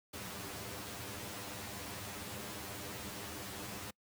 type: noise with comb filter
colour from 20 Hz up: pink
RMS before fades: -44 dBFS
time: 0.13-3.91 s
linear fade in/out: 10 ms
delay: 10 ms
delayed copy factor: +0.9
effects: noise-tail reverb RT60 0.1 s tail -26 dB re dry + high-pass 80 Hz 12 dB/octave